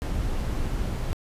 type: noise with dropouts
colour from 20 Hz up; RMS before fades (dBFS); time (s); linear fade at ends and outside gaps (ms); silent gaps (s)
brown; -27; 0.02-1.13; 0; 0.401-0.406 / 0.659-0.664
effects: resampled to 32000 Hz